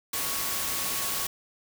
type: tone in noise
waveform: sine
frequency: 1108.7 Hz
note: C#6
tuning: in tune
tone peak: -41 dBFS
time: 0.13-1.27 s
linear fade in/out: 5 ms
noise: white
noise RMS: -30 dBFS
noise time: 0.13-1.27 s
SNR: -14 dB
effects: none